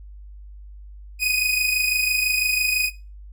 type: tone pair together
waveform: sawtooth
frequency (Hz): 2489 / 2515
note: D#7 / D#7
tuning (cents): 0 / +18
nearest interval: unison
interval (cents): 18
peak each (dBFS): -17 / -21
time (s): 1.19-2.91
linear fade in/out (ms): 50
effects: noise-tail reverb RT60 0.3 s tail -19 dB re dry + added 50 Hz sine -38 dBFS peak until 3.32 s